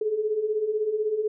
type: beating tone pair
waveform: sine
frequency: 415.3 / 431.3 Hz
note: G#4 / A4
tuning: 0 / -35 cents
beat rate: 16 Hz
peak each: -30 / -24 dBFS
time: 0.01-1.28 s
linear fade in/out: 5 ms
effects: none